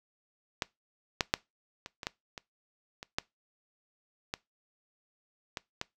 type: clicks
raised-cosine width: 0.2 ms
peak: -12 / -8 / -6 / -23 / -22 / -14 / -23 / -24 / -12 / -15 / -18 / -16 dBFS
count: 12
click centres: 0.622 / 1.208 / 1.339 / 1.861 / 2.032 / 2.069 / 2.378 / 3.029 / 3.185 / 4.339 / 5.572 / 5.814 s
effects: noise-tail reverb RT60 0.2 s tail -22 dB re dry